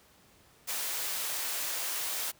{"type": "high-pass noise", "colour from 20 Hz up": "white", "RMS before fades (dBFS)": -34, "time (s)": [0.67, 2.32], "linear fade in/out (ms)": 20, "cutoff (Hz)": 500, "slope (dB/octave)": 12, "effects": ["pink hiss -61 dBFS RMS until 2.39 s", "high-pass 60 Hz 12 dB/octave"]}